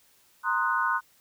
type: chord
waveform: sine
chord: C half-diminished seventh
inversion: third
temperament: equal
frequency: 932.3 / 1046.5 / 1244.5 / 1480 Hz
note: Bb5 / C6 / Eb6 / Gb6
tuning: 0 / 0 / 0 / 0 cents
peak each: -31 / -28 / -30 / -27 dBFS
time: 0.43-1.01 s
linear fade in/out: 50 ms
effects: white hiss -62 dBFS RMS until 1.2 s